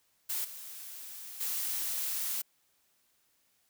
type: noise with level steps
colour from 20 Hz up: blue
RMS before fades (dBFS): -34 / -45 / -34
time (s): 0.29-2.42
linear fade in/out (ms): 10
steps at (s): 0.44 / 1.4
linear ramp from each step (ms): 10
effects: white hiss -72 dBFS RMS until 3.69 s